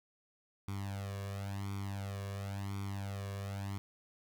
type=tone with flanger; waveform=sawtooth; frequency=99.1 Hz; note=G2; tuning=19 cents sharp; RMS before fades=-40 dBFS; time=0.68-3.78 s; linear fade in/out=0 ms; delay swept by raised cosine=0.87 to 1.79 ms; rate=0.95 Hz; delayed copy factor=+0.9; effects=none